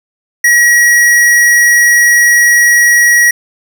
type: tone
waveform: square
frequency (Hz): 1910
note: A#6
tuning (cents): +42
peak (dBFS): -5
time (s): 0.44-3.31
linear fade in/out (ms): 5
effects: none